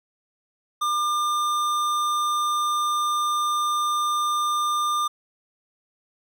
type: tone with tanh clipping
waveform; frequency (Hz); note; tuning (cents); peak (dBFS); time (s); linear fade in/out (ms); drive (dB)
sine; 1200; D6; +37; -23; 0.81-5.08; 10; 18
effects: none